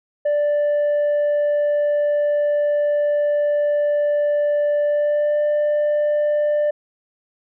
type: tone with pitch glide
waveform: sine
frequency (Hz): 587.3 to 593.8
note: D5 to D5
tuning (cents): 0 to +19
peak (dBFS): -13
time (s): 0.25-6.71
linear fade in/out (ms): 10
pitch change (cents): +19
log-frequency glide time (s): 4.84-5.4
effects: tanh soft clip ceiling -15 dBFS